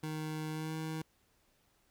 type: tone with pitch glide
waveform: 25% pulse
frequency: 155.56 to 158.37 Hz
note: D#3 to D#3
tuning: 0 to +31 cents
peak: -33 dBFS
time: 0.03-1.02 s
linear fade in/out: 5 ms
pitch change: +31 cents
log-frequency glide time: 0.51-0.74 s
effects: pink hiss -72 dBFS RMS until 1.9 s